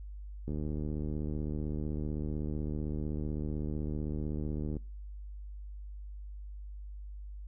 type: click train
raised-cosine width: 3 ms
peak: -24 dBFS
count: 326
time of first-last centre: 0.48-4.768 s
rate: 75.8 Hz
effects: noise-tail reverb RT60 0.3 s tail -23 dB re dry + added 50 Hz sine -41 dBFS peak until 7.47 s